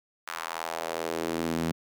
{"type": "tone with high-pass filter sweep", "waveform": "sawtooth", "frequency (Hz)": 82.41, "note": "E2", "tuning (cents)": 0, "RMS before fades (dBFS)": -32, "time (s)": [0.27, 1.72], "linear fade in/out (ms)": 10, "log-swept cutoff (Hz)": [1300, 190], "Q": 1.8, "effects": []}